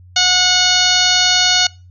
harmonic tone, 730 Hz, F#5, 24 cents flat, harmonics 1 / 2 / 3 / 4 / 5 / 6 / 7 / 8 / 9, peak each -22 / -20 / -23 / -18 / -18 / -16 / -24 / -23 / -21 dBFS, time 0.16-1.67 s, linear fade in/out 5 ms, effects noise-tail reverb RT60 0.3 s tail -24 dB re dry + added 90 Hz sine -39 dBFS peak until 1.9 s

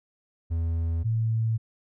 triangle / sine tone pair in turn, 82.7 / 112.32 Hz, E2 / A2, +6 / +36 cents, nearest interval perfect fourth, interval 530 cents, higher second, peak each -22 dBFS, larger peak neither, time 0.5-1.04 / 1.04-1.58 s, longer neither, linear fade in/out 20 ms, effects none

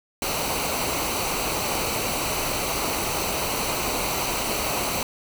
pink noise with comb filter, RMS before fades -26 dBFS, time 0.22-5.03 s, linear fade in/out 2 ms, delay 0.58 ms, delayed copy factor -0.6, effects none

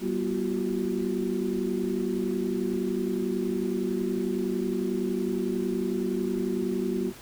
sine tone cluster, 191.9 / 239.7 / 348.2 / 379.1 Hz, G3 / A#3 / F4 / F#4, -37 / +48 / -5 / +42 cents, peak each -31 dBFS, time 0-7.13 s, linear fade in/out 50 ms, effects pink hiss -47 dBFS RMS until 7.21 s

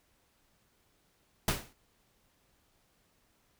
pink noise with exponential decay, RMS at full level -26 dBFS, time 1.48-1.73 s, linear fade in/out 2 ms, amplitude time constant 54 ms, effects pink hiss -71 dBFS RMS until 3.59 s

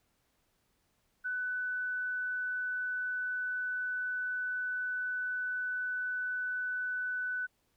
sine tone, 1496 Hz, F#6, 19 cents sharp, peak -32 dBFS, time 1.24-7.47 s, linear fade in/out 20 ms, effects pink hiss -75 dBFS RMS until 7.76 s

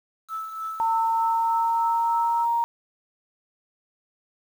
sine tone with tremolo, 1311 Hz, E6, 10 cents flat, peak -27 dBFS, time 0.28-2.46 s, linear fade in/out 50 ms, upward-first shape triangle, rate 3.3 Hz, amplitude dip 60%
sine tone with pitch glide, 908 to 934.6 Hz, A#5 to A#5, -46 to +4 cents, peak -20 dBFS, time 0.8-2.64 s, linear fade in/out 0 ms, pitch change +50 cents, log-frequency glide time 1.02-2.48 s
effects 8-bit

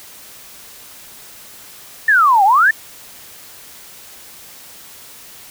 sine exponential two-way sweep, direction down then up, 1829 to 753 to 1829 Hz, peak -8 dBFS, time 2.08-2.71 s, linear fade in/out 5 ms, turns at 2.44 s, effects white hiss -39 dBFS RMS until 5.5 s

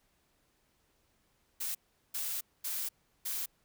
blue noise bursts at uneven times, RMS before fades -36 dBFS, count 4, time 1.6-1.75 / 2.14-2.41 / 2.64-2.89 / 3.25-3.46 s, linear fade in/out 10 ms, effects pink hiss -73 dBFS RMS until 3.64 s

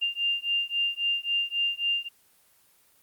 sine beating tone pair, 2794 / 2797.7 Hz, F7 / F7, 0 / +2 cents, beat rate 3.7 Hz, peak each -28 dBFS, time 0.01-2.09 s, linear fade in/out 20 ms, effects white hiss -62 dBFS RMS until 3.02 s + Opus 24 kbps

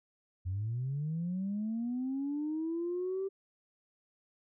sine linear sweep, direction up, 87.31 to 392 Hz, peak -31 dBFS, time 0.45-3.29 s, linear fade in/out 20 ms, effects tanh soft clip ceiling -28 dBFS

